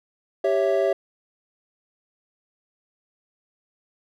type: chord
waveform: triangle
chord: C# diminished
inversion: second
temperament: equal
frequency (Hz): 392 / 554.4 / 659.3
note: G4 / C#5 / E5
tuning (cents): 0 / 0 / 0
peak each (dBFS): -21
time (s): 0.44-0.93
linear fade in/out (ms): 5
effects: none